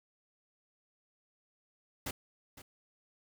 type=noise with echo; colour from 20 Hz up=pink; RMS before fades=-38 dBFS; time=2.06-2.11 s; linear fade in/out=5 ms; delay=510 ms; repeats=1; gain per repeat=-14 dB; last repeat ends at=2.62 s; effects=none